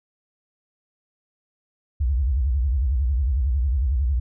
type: tone with vibrato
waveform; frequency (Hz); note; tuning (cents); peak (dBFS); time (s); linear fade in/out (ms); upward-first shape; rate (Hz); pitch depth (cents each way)
sine; 65.41; C2; 0; -18; 2-4.2; 10; sine; 11; 240
effects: none

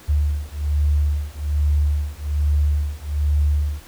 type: beating tone pair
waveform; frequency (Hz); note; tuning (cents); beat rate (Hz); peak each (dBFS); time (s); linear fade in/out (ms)
sine; 73 / 74.2; D2 / D2; -10 / +18; 1.2; -20; 0.08-3.81; 20
effects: pink hiss -45 dBFS RMS until 3.87 s

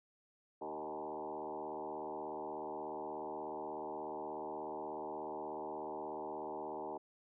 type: tone with frequency modulation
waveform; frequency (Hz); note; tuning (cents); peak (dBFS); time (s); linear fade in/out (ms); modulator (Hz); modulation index
sine; 622.3; D#5; 0; -40; 0.61-6.98; 10; 76.6; 4.2
effects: none

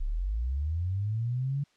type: linear sweep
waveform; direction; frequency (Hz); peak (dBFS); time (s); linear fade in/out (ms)
sine; up; 30.07 to 144.2; -27; 0-1.64; 10
effects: white hiss -67 dBFS RMS until 1.76 s + low-pass 5000 Hz 12 dB/octave

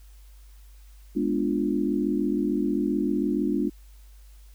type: chord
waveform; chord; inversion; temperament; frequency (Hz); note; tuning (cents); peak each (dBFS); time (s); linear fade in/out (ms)
sine; G# diminished seventh; none; equal; 207.7 / 246.9 / 293.7 / 349.2; G#3 / B3 / D4 / F4; 0 / 0 / 0 / 0; -28 / -29 / -26 / -29; 1.15-3.7; 20
effects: added 50 Hz sine -46 dBFS peak until 4.54 s + white hiss -61 dBFS RMS until 4.54 s

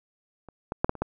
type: clicks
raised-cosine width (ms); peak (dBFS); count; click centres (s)
1; -30 / -16 / -7 / -9 / -26 / -12; 6; 0.487 / 0.721 / 0.845 / 0.894 / 0.953 / 1.02
effects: none

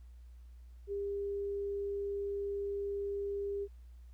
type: tone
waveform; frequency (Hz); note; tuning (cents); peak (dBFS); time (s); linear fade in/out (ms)
sine; 401.2; G4; +40; -34; 0.87-3.68; 50
effects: added 60 Hz sine -50 dBFS peak until 4.13 s + pink hiss -75 dBFS RMS until 4.13 s

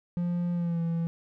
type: tone with pitch glide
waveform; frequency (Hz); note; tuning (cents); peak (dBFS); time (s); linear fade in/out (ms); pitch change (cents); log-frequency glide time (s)
triangle; 174.61 to 167.01; F3 to E3; 0 to +23; -24; 0.17-1.07; 0; -77; 0.53-0.81
effects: none

